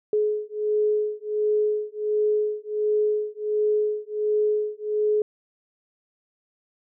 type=beating tone pair; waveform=sine; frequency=422.6 / 424 Hz; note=G#4 / G#4; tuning=+30 / +36 cents; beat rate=1.4 Hz; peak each=-24 / -24 dBFS; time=0.13-5.22 s; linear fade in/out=2 ms; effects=none